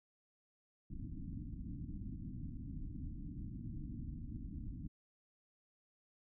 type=low-pass noise; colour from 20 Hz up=pink; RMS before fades=-45 dBFS; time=0.9-4.88 s; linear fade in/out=10 ms; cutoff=310 Hz; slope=96 dB/octave; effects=none